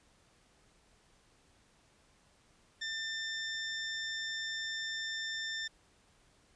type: tone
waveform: 20% pulse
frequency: 1790 Hz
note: A6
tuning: 29 cents sharp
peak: -31 dBFS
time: 2.81-5.68 s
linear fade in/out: 10 ms
effects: pink hiss -67 dBFS RMS until 6.55 s + resampled to 22050 Hz